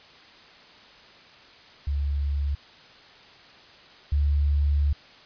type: tone pair in turn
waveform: sine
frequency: 71.1 / 72.26 Hz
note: C#2 / D2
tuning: +45 / -27 cents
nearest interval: unison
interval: 28 cents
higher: second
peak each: -23 / -19 dBFS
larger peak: second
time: 1.87-2.55 / 4.12-4.93 s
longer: second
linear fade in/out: 5 ms
effects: white hiss -50 dBFS RMS until 5.25 s + resampled to 11025 Hz